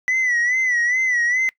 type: tone with vibrato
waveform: sine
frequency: 1975.5 Hz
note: B6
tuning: in tune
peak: -14 dBFS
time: 0.08-1.49 s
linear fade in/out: 0 ms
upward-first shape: sine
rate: 2.4 Hz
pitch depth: 82 cents each way
effects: noise-tail reverb RT60 0.1 s tail -24 dB re dry + tanh soft clip ceiling -15 dBFS